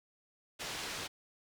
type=low-pass noise; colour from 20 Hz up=white; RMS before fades=-41 dBFS; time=0.59-1.08 s; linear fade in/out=20 ms; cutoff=4900 Hz; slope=12 dB/octave; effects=none